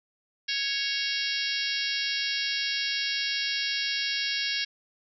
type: harmonic tone with a mistuned harmonic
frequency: 554.4 Hz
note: C#5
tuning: in tune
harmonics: 3 / 4 / 5 / 6 / 7 / 8 / 9 / 10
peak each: -35 / -35 / -35 / -35 / -35 / -35 / -35 / -35 dBFS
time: 0.48-4.65 s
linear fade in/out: 10 ms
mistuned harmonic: 6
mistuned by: -27 cents
effects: none